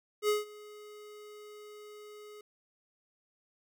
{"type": "tone with ADSR envelope", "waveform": "square", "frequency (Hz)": 420, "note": "G#4", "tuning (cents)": 19, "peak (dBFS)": -25, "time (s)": [0.22, 2.41], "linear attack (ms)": 67, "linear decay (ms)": 160, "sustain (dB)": -23, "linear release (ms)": 3, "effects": []}